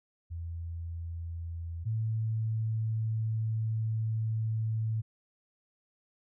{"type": "tone pair in turn", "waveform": "sine", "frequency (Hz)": [84, 110.81], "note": ["E2", "A2"], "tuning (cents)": [33, 13], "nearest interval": "perfect fourth", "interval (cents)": 480, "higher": "second", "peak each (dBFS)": [-35, -28], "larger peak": "second", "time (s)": [[0.3, 1.85], [1.85, 5.02]], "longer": "second", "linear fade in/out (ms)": 20, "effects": []}